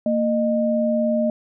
sine tone pair together, 229.8 / 613.5 Hz, A#3 / D#5, -25 / -25 cents, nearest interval octave + perfect fourth, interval 1700 cents, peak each -20 dBFS, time 0.06-1.3 s, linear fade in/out 2 ms, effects none

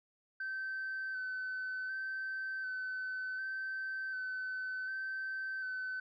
sine tone with vibrato, 1532 Hz, G6, 40 cents flat, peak -35 dBFS, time 0.4-6 s, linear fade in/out 5 ms, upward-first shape square, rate 0.67 Hz, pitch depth 16 cents each way, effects tanh soft clip ceiling -34 dBFS

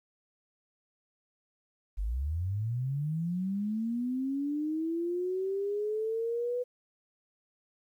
sine linear sweep, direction up, 45 to 497.6 Hz, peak -29 dBFS, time 1.97-6.64 s, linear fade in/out 20 ms, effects 11-bit

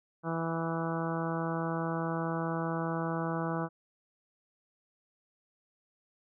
harmonic tone with a mistuned harmonic, 164.81 Hz, E3, in tune, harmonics 1 / 2 / 3 / 4 / 5 / 6 / 7 / 8 / 9, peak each -34 / -37 / -39 / -40 / -41 / -42 / -42 / -43 / -44 dBFS, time 0.23-3.69 s, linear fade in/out 50 ms, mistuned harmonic 8, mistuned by -17 cents, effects none

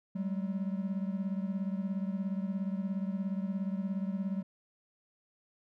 triangle beating tone pair, 189.7 / 206.7 Hz, F#3 / G#3, +43 / -8 cents, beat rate 17 Hz, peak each -31 / -35 dBFS, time 0.15-4.43 s, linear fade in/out 10 ms, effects none

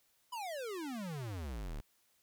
square exponential sweep, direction down, 1019 to 32.7 Hz, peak -40 dBFS, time 0.32-1.81 s, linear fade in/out 10 ms, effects white hiss -73 dBFS RMS until 2.22 s

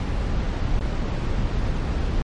brown noise with dropouts, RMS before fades -23 dBFS, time 0-2.22 s, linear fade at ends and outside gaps 1 ms, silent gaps 0.793-0.808 s, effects low-pass 5000 Hz 12 dB/octave + MP3 48 kbps

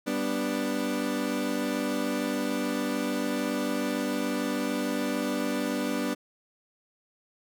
30% pulse chord, G major, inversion none, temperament equal, 196 / 246.9 / 293.7 Hz, G3 / B3 / D4, 0 / 0 / 0 cents, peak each -32 / -28 / -28 dBFS, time 0.06-6.15 s, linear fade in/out 20 ms, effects none

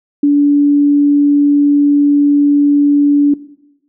sine tone, 288.2 Hz, D4, 33 cents flat, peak -6 dBFS, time 0.23-3.34 s, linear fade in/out 5 ms, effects noise-tail reverb RT60 0.9 s tail -18 dB re dry

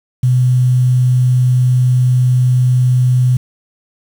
sine tone with quantisation, 125.9 Hz, B2, 34 cents sharp, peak -8 dBFS, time 0.23-3.37 s, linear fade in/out 5 ms, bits 6, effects none

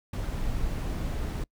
brown noise, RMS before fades -30 dBFS, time 0.13-1.44 s, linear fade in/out 5 ms, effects noise-tail reverb RT60 0.1 s tail -25 dB re dry

